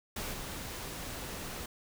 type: noise with level steps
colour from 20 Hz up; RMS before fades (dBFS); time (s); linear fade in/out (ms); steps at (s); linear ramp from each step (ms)
pink; -38 / -41; 0.16-1.66; 5; 0.32; 20
effects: none